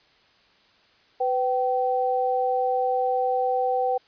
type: tone pair together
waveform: sine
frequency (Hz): 500.8 / 771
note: B4 / G5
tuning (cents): +24 / -29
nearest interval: perfect fifth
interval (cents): 747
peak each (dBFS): -24 / -23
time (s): 1.2-3.98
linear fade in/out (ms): 10
effects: white hiss -59 dBFS RMS until 4.07 s + resampled to 11025 Hz